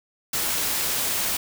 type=noise; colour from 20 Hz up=white; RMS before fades=-25 dBFS; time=0.33-1.37 s; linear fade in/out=5 ms; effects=none